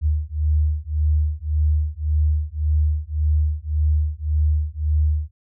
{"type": "beating tone pair", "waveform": "sine", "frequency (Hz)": [75.2, 77], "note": ["D2", "D#2"], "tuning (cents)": [42, -17], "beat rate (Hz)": 1.8, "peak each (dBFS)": -20, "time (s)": [0.01, 5.31], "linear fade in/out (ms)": 50, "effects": []}